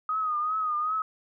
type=tone with vibrato; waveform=sine; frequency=1247 Hz; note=D#6; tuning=3 cents sharp; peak=-25 dBFS; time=0.09-1.02 s; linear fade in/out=2 ms; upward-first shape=triangle; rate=2.6 Hz; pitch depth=73 cents each way; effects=none